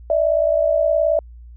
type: tone pair together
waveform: sine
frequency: 590 / 648.9 Hz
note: D5 / E5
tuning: +8 / -27 cents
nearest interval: major second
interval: 165 cents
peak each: -17 dBFS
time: 0.1-1.19 s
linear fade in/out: 2 ms
effects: added 59 Hz sine -37 dBFS peak until 1.56 s